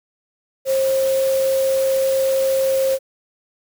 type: tone in noise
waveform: sine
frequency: 534 Hz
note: C5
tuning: 35 cents sharp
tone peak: -15 dBFS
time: 0.65-2.99 s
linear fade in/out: 50 ms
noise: white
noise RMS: -31 dBFS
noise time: 0.65-2.99 s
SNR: +13 dB
effects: none